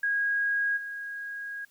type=tone with level steps; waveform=sine; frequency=1641 Hz; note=G#6; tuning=21 cents flat; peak=-24 / -34 dBFS; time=0.03-1.65 s; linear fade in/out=5 ms; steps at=0.76 s; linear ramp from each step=20 ms; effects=white hiss -64 dBFS RMS until 1.7 s